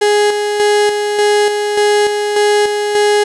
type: tone with tremolo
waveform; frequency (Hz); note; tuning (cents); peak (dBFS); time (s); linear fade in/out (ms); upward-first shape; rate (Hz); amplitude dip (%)
35% pulse; 415.3; G#4; 0; -7; 0.01-3.24; 10; square; 1.7; 45
effects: resampled to 24000 Hz + 7-bit